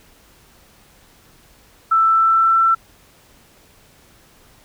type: tone with pitch glide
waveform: sine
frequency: 1326 to 1339.9 Hz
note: E6 to E6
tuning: +10 to +28 cents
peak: -11 dBFS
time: 1.91-2.75 s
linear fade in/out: 10 ms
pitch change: +18 cents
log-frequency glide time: 2.09-2.58 s
effects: pink hiss -51 dBFS RMS until 4.64 s